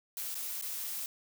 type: noise with dropouts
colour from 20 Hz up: blue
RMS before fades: -38 dBFS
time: 0.17-1.06 s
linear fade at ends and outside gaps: 1 ms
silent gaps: 0.345-0.352 / 0.613-0.623 s
effects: none